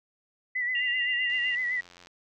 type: tone with vibrato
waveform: sine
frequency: 1975.5 Hz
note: B6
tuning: in tune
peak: -26 dBFS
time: 0.55-1.81 s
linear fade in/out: 10 ms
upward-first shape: sine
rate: 7.8 Hz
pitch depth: 49 cents each way
type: tone with tremolo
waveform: sine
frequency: 2794 Hz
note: F7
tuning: in tune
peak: -28 dBFS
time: 0.75-1.55 s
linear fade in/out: 2 ms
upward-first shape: sine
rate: 8.7 Hz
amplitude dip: 35%
type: click train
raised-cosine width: 0.2 ms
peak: -33 dBFS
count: 69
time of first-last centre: 1.3-2.071 s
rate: 88.2 Hz
effects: none